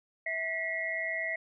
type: tone cluster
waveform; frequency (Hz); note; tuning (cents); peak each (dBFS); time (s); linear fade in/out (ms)
sine; 654 / 1945 / 2136; E5 / B6 / C7; -14 / -27 / +35; -38 / -33 / -36; 0.26-1.36; 5
effects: none